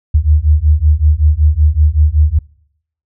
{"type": "beating tone pair", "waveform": "sine", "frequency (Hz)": [73.42, 78.72], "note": ["D2", "D#2"], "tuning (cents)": [0, 21], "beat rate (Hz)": 5.3, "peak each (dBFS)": -10, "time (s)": [0.14, 2.39], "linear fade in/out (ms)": 10, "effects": ["noise-tail reverb RT60 0.7 s tail -24 dB re dry"]}